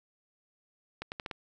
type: accelerating click train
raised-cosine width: 0.3 ms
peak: -21 dBFS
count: 5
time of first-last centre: 1.02-1.312 s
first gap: 99 ms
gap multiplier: 0.8
effects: none